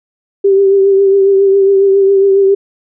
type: tone with vibrato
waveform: sine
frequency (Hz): 392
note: G4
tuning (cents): 0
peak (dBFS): -5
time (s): 0.44-2.55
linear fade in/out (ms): 10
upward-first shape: triangle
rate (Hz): 7.3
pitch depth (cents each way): 36
effects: none